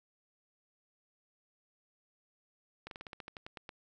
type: slowing click train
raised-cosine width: 0.3 ms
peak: -28 dBFS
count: 12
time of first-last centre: 2.87-3.692 s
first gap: 42 ms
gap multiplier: 1.11
effects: none